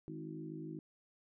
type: harmonic tone with a mistuned harmonic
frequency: 52.3 Hz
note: G#1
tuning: 13 cents sharp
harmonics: 3 / 4 / 5 / 6 / 7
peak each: -47 / -54 / -52 / -46 / -51 dBFS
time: 0.08-0.79 s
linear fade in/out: 0 ms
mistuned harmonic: 6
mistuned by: +25 cents
effects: none